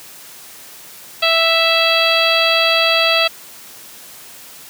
harmonic tone, 659.3 Hz, E5, in tune, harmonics 1 / 2 / 3 / 4 / 5 / 6 / 7, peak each -18 / -20 / -23 / -17 / -18 / -21 / -22 dBFS, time 1.22-3.28 s, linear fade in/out 10 ms, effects white hiss -38 dBFS RMS until 4.69 s + high-pass 100 Hz 12 dB/octave

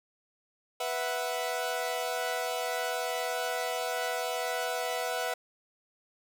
sawtooth chord, B suspended fourth, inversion none, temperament equal, 493.9 / 659.3 / 740 Hz, B4 / E5 / F#5, 0 / 0 / 0 cents, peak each -31 dBFS, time 0.8-5.34 s, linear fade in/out 5 ms, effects none

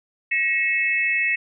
sine tone cluster, 1900 / 2183 / 2616 Hz, A#6 / C#7 / E7, +33 / -27 / -14 cents, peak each -23 dBFS, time 0.31-1.36 s, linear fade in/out 10 ms, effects none

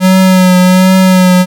square tone with vibrato, 185 Hz, F#3, in tune, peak -4 dBFS, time 0-1.46 s, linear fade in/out 50 ms, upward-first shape triangle, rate 1.3 Hz, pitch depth 34 cents each way, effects none

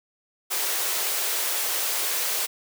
white high-pass noise, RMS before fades -26 dBFS, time 0.5-2.47 s, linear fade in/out 20 ms, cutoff 350 Hz, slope 48 dB/octave, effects none

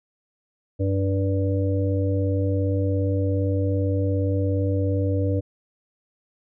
harmonic tone with a mistuned harmonic, 97.4 Hz, G2, 11 cents flat, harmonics 1 / 3 / 5 / 6, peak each -21 / -27 / -28 / -33 dBFS, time 0.79-5.41 s, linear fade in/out 20 ms, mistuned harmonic 1, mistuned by -19 cents, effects none

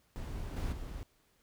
brown noise with level steps, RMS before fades -40 / -35 / -42 dBFS, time 0.16-1.03 s, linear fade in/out 0 ms, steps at 0.56 / 0.72 s, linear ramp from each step 10 ms, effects pink hiss -71 dBFS RMS until 1.42 s

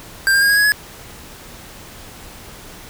square tone with pitch steps, 1583 / 1604.2 / 1625.6 / 1647.4 / 1669.4 / 1691.7 Hz, G6 / G6 / G#6 / G#6 / G#6 / G#6, +17 / +40 / -38 / -14 / +9 / +31 cents, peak -12 dBFS, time 0.27-0.72 s, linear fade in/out 0 ms, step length 75 ms, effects pink hiss -38 dBFS RMS until 2.89 s

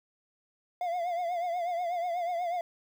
triangle tone with vibrato, 698.5 Hz, F5, in tune, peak -27 dBFS, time 0.81-2.61 s, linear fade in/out 2 ms, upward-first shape triangle, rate 8.2 Hz, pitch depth 86 cents each way, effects 10-bit

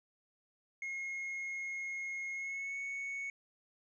triangle tone with pitch glide, 2156 to 2217 Hz, C#7 to C#7, -49 to 0 cents, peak -36 dBFS, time 0.82-3.3 s, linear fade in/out 2 ms, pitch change +49 cents, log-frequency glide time 2.33-2.77 s, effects resampled to 16000 Hz

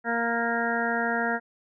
harmonic tone, 233.1 Hz, A#3, in tune, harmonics 1 / 2 / 3 / 4 / 6 / 7 / 8, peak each -31 / -32 / -30 / -34 / -31 / -31 / -33 dBFS, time 0.04-1.4 s, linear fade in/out 50 ms, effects none

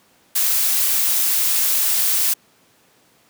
blue noise, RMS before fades -18 dBFS, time 0.35-2.34 s, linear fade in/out 10 ms, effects pink hiss -56 dBFS RMS until 3.29 s + high-pass 150 Hz 12 dB/octave

